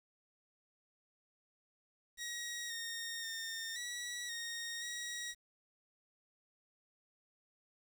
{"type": "tone with pitch steps", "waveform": "15% pulse", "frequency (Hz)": [1895, 1847, 1822, 1933, 1860, 1904], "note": ["A#6", "A#6", "A#6", "B6", "A#6", "A#6"], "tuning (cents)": [28, -16, -40, -38, -4, 36], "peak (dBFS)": -34, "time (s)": [2.17, 5.35], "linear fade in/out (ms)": 50, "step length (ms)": 530, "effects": ["10-bit"]}